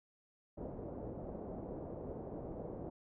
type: low-pass noise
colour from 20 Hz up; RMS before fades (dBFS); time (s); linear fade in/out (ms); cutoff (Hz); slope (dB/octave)
white; -45; 0.57-2.9; 10; 600; 24
effects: none